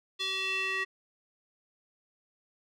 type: tone with band-pass filter sweep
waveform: square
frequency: 382 Hz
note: G4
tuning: 45 cents flat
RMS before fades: -32 dBFS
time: 0.19-0.85 s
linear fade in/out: 20 ms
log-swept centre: 3600 to 2100 Hz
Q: 4.1
effects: none